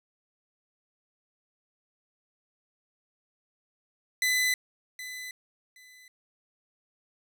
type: tone with echo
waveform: sawtooth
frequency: 2007 Hz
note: B6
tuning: 27 cents sharp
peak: -20 dBFS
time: 4.22-4.54 s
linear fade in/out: 2 ms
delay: 770 ms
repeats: 2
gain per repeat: -14 dB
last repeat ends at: 6.08 s
effects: none